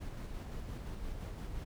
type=noise with tremolo; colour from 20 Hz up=brown; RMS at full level=-41 dBFS; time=0-1.65 s; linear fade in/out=20 ms; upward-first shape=square; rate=5.8 Hz; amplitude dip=25%; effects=none